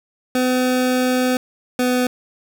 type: tone pair in turn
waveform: 25% pulse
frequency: 253.4 / 250.3 Hz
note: B3 / B3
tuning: +45 / +23 cents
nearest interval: unison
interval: 22 cents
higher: first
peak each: -12 dBFS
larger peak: neither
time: 0.35-1.37 / 1.79-2.07 s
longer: first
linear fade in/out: 2 ms
effects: none

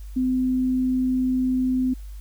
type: tone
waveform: sine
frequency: 256 Hz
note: C4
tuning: 38 cents flat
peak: -19 dBFS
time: 0.16-1.94 s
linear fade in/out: 10 ms
effects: added 50 Hz sine -34 dBFS peak until 2.2 s + white hiss -56 dBFS RMS until 2.2 s

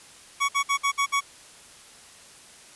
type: tone bursts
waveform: 25% pulse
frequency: 1120 Hz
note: C#6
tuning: 18 cents sharp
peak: -17 dBFS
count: 6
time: 0.4-1.208 s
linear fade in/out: 20 ms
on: 88 ms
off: 56 ms
effects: white hiss -49 dBFS RMS until 2.75 s + resampled to 24000 Hz

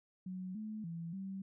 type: tone with pitch steps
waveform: sine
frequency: 185 / 215.4 / 167.2 / 192.8 Hz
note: F#3 / A3 / E3 / G3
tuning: 0 / -37 / +25 / -28 cents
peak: -40 dBFS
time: 0.26-1.42 s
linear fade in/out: 5 ms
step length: 290 ms
effects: none

